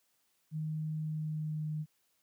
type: tone with pitch glide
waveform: sine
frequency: 155.56 to 153.6 Hz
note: D#3 to D#3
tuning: 0 to -22 cents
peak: -33 dBFS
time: 0.51-1.86 s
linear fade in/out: 50 ms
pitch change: -22 cents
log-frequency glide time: 0.97-1.71 s
effects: white hiss -75 dBFS RMS until 2.22 s + high-pass 80 Hz 12 dB/octave